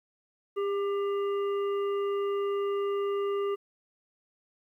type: harmonic tone with a mistuned harmonic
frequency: 401 Hz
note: G4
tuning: 39 cents sharp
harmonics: 1 / 3 / 5 / 7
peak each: -27 / -37 / -50 / -49 dBFS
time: 0.56-3.56 s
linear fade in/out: 20 ms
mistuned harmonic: 3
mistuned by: -18 cents
effects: 11-bit